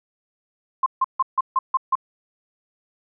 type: tone bursts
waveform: sine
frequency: 1055 Hz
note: C6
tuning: 14 cents sharp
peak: -15 dBFS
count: 7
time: 0.83-1.954 s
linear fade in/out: 5 ms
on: 32 ms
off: 150 ms
effects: none